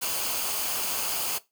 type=noise with comb filter; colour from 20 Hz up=white; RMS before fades=-29 dBFS; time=0.01-1.39 s; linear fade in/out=20 ms; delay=0.53 ms; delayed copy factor=-0.5; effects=noise-tail reverb RT60 0.2 s tail -18 dB re dry